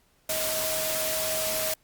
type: tone in noise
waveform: sine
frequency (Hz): 632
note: D#5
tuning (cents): +27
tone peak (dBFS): -31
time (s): 0.29-1.74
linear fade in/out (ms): 5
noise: white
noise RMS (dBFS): -29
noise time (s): 0.29-1.74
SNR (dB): -5
effects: pink hiss -65 dBFS RMS until 1.83 s + Opus 48 kbps